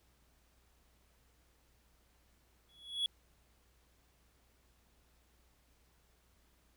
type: tone with exponential growth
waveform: triangle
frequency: 3368 Hz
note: G#7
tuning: 24 cents sharp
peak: -27 dBFS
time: 2.69-3.06 s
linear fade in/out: 1 ms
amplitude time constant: 80 ms
effects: added 60 Hz sine -70 dBFS peak until 6.76 s + pink hiss -72 dBFS RMS until 6.76 s